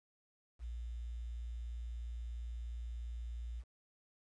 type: tone with quantisation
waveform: sine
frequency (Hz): 58.5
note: A#1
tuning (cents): +7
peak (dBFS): -40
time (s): 0.59-3.64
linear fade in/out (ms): 50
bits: 11
effects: resampled to 22050 Hz